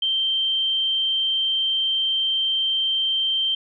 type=tone; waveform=sine; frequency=3136 Hz; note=G7; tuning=in tune; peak=-19 dBFS; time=0.02-3.55 s; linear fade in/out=5 ms; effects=none